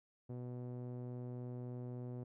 sawtooth tone with low-pass filter, 123.47 Hz, B2, in tune, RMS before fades -45 dBFS, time 0.29-2.24 s, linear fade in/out 10 ms, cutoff 500 Hz, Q 0.98, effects none

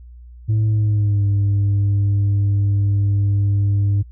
sine tone with pitch glide, 108.5 to 100.65 Hz, A2 to G2, -24 to +46 cents, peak -11 dBFS, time 0.48-4.03 s, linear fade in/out 20 ms, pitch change -130 cents, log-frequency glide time 0.67-1.25 s, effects tanh soft clip ceiling -13 dBFS + added 60 Hz sine -37 dBFS peak until 4.11 s

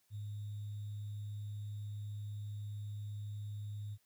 sine tone with sample-and-hold, 103.83 Hz, G#2, in tune, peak -40 dBFS, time 0.1-3.98 s, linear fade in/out 50 ms, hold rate 3675 Hz, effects white hiss -75 dBFS RMS until 4.05 s

